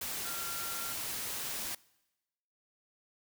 sine tone in noise, 1380 Hz, F6, 21 cents flat, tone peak -43 dBFS, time 0.25-0.93 s, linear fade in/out 5 ms, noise white, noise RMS -38 dBFS, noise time 0.01-1.75 s, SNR -8 dB, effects noise-tail reverb RT60 1.0 s tail -23 dB re dry

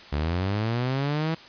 sawtooth linear sweep, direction up, 70 to 164.81 Hz, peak -20 dBFS, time 0.12-1.35 s, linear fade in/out 10 ms, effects white hiss -46 dBFS RMS until 1.48 s + resampled to 11025 Hz

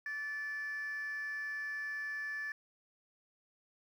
sine tone with frequency modulation, 1745 Hz, A6, 15 cents flat, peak -35 dBFS, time 0.06-2.52 s, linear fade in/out 2 ms, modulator 588 Hz, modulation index 0.24, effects tanh soft clip ceiling -35 dBFS + 11-bit

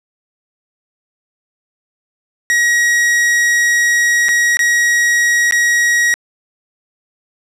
45% pulse tone with dropouts, 1900 Hz, A#6, 33 cents sharp, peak -10 dBFS, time 2.5-6.14 s, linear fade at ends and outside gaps 0 ms, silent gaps 4.285-4.29 / 4.57-4.592 / 5.51-5.523 s, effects low-pass 9000 Hz 12 dB/octave + 7-bit

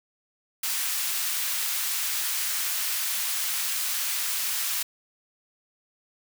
white high-pass noise, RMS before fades -28 dBFS, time 0.63-4.83 s, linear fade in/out 5 ms, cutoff 1300 Hz, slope 12 dB/octave, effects none

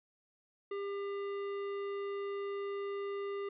triangle tone with hard clipping, 400 Hz, G4, 35 cents sharp, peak -38 dBFS, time 0.71-3.49 s, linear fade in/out 5 ms, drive 16 dB, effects resampled to 11025 Hz

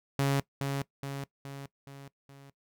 sawtooth tone with echo, 138.59 Hz, C#3, in tune, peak -21 dBFS, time 0.19-0.4 s, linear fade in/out 0 ms, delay 420 ms, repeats 5, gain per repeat -5 dB, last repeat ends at 2.5 s, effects noise-tail reverb RT60 0.1 s tail -20 dB re dry

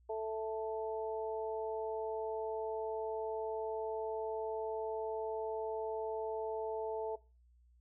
harmonic tone, 220 Hz, A3, in tune, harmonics 2 / 3 / 4, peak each -37 / -41 / -43 dBFS, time 0.09-7.16 s, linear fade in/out 10 ms, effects noise-tail reverb RT60 0.3 s tail -20 dB re dry + added 60 Hz sine -63 dBFS peak until 7.8 s

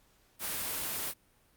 white noise, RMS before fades -35 dBFS, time 0.39-1.14 s, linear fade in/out 50 ms, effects pink hiss -67 dBFS RMS until 1.56 s + Opus 48 kbps

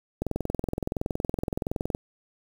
click train, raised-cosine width 2 ms, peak -14 dBFS, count 38, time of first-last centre 0.22-1.949 s, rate 21.4 Hz, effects 7-bit

